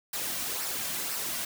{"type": "noise with flanger", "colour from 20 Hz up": "white", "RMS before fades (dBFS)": -33, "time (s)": [0.13, 1.45], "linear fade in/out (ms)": 5, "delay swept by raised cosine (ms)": [0.29, 2.39], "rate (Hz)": 2, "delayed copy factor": -0.5, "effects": []}